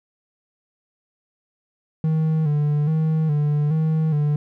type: tone with vibrato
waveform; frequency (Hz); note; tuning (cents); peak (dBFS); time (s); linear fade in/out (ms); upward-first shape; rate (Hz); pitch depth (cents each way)
triangle; 152.9; D#3; -30; -15; 2.04-4.36; 2; square; 1.2; 58
effects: none